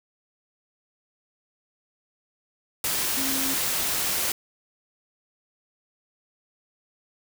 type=tone in noise; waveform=sine; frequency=268.8 Hz; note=C4; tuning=47 cents sharp; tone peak=-31 dBFS; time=3.17-3.54 s; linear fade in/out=2 ms; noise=white; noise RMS=-26 dBFS; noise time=2.84-4.32 s; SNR=-8 dB; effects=none